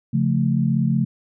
sine chord, Db augmented, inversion none, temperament equal, 138.59 / 174.61 / 220 Hz, Db3 / F3 / A3, 0 / 0 / 0 cents, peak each -20 / -22 / -21 dBFS, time 0.13-1.05 s, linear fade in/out 10 ms, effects none

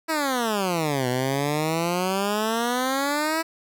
10% pulse exponential two-way sweep, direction down then up, 329.6 to 123.4 to 329.6 Hz, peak -14 dBFS, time 0.08-3.43 s, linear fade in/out 20 ms, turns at 1.08 s, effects none

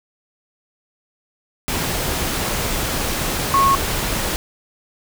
sine tone in noise, 1096 Hz, C#6, 20 cents flat, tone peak -12 dBFS, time 3.54-3.75 s, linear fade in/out 0 ms, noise pink, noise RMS -22 dBFS, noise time 1.68-4.36 s, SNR +7 dB, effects none

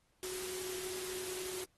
sine tone in noise, 370 Hz, F#4, in tune, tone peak -42 dBFS, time 0.23-1.64 s, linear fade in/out 0 ms, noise white, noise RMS -43 dBFS, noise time 0.23-1.64 s, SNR -2 dB, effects pink hiss -75 dBFS RMS until 1.77 s + AAC 32 kbps

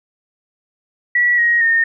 sine tone with pitch steps, 1940 / 1885.9 / 1833.2 Hz, B6 / A#6 / A#6, -31 / +20 / -29 cents, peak -11 dBFS, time 1.15-1.84 s, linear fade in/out 5 ms, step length 230 ms, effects none

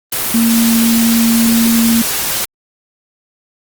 sine tone in noise, 230 Hz, A#3, 23 cents flat, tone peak -9 dBFS, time 0.34-2.02 s, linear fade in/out 5 ms, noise white, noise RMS -17 dBFS, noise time 0.12-2.45 s, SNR +5 dB, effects Opus 24 kbps

